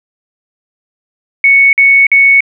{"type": "tone bursts", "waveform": "sine", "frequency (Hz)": 2217, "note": "C#7", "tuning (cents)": 0, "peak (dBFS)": -3, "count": 3, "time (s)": [1.44, 2.406], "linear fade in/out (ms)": 2, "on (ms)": 290, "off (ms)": 48, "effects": []}